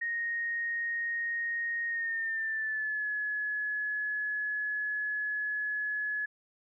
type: tone with pitch glide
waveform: sine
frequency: 1864 to 1699.5 Hz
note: A#6 to G#6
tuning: -1 to +39 cents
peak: -30 dBFS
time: 0.01-6.26 s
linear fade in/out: 10 ms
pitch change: -160 cents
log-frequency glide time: 1.88-3.07 s
effects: none